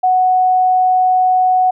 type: tone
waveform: sine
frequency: 740 Hz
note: F#5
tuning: in tune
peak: -9 dBFS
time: 0.03-1.71 s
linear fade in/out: 10 ms
effects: none